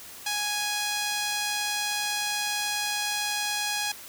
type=tone with band-pass filter; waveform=sawtooth; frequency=830.6 Hz; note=G#5; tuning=in tune; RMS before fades=-29 dBFS; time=0.26-3.92 s; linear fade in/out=5 ms; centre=5400 Hz; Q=0.65; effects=white hiss -44 dBFS RMS until 4.08 s